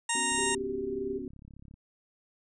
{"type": "harmonic tone", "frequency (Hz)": 931, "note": "A#5", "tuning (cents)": -2, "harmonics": [1, 2, 3, 4, 6, 7, 8, 9, 10], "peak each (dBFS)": [-33, -34, -36, -38, -42, -41, -35, -34, -38], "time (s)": [0.09, 0.55], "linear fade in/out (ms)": 5}
{"type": "chord", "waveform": "sine", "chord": "B suspended second", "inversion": "none", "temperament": "equal", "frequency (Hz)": [246.9, 277.2, 370], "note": ["B3", "C#4", "F#4"], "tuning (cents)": [0, 0, 0], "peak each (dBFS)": -40, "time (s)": [0.15, 1.28], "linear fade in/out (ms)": 2}
{"type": "click train", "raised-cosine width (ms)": 5, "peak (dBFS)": -38, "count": 50, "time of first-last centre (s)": [0.32, 1.74], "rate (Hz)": 34.5}
{"type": "tone", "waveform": "sine", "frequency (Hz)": 392, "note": "G4", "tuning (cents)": 0, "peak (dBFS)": -32, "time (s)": [0.38, 1.19], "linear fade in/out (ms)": 10}
{"effects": []}